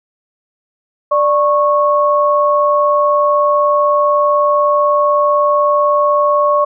sine tone pair together, 589.2 / 1101 Hz, D5 / C#6, +6 / -12 cents, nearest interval major seventh, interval 1082 cents, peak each -12 dBFS, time 1.11-6.65 s, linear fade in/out 10 ms, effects none

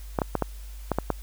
clicks, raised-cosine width 1 ms, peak -9 dBFS, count 7, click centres 0.188 / 0.218 / 0.353 / 0.423 / 0.917 / 0.986 / 1.103 s, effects added 50 Hz sine -37 dBFS peak until 1.22 s + white hiss -52 dBFS RMS until 1.22 s

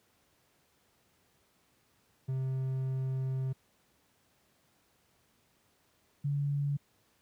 triangle / sine tone pair in turn, 131.7 / 142.78 Hz, C3 / D3, +12 / -48 cents, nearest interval minor second, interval 140 cents, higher second, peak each -28 dBFS, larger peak neither, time 2.28-3.53 / 6.24-6.77 s, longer first, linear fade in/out 10 ms, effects pink hiss -70 dBFS RMS until 7.21 s + high-pass 80 Hz 12 dB/octave

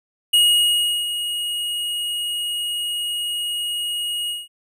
square tone with ADSR envelope, 2882 Hz, F#7, 46 cents flat, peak -12 dBFS, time 0.33-4.48 s, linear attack 10 ms, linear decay 720 ms, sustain -11 dB, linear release 190 ms, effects none

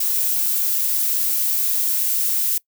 violet noise, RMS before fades -20 dBFS, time 0-2.58 s, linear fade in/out 5 ms, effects noise-tail reverb RT60 0.1 s tail -23 dB re dry

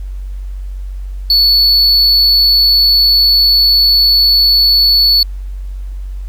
triangle tone, 4435 Hz, C#8, in tune, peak -5 dBFS, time 1.3-5.23 s, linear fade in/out 2 ms, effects added 47 Hz sine -20 dBFS peak until 6.28 s + pink hiss -50 dBFS RMS until 6.28 s

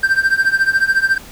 triangle tone with tremolo, 1572 Hz, G6, 4 cents sharp, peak -6 dBFS, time 0.03-1.18 s, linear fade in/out 5 ms, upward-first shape triangle, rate 14 Hz, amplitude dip 95%, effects pink hiss -38 dBFS RMS until 1.31 s

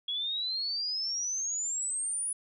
sine exponential sweep, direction up, 3322 to 9956 Hz, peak -30 dBFS, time 0.08-2.33 s, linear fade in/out 5 ms, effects none

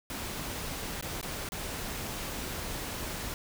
pink noise with dropouts, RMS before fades -37 dBFS, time 0.1-3.34 s, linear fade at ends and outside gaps 1 ms, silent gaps 1.011-1.025 / 1.213-1.228 / 1.489-1.52 s, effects none

